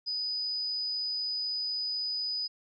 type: tone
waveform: sine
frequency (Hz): 4978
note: D#8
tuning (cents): 0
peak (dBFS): -30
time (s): 0.06-2.48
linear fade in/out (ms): 20
effects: none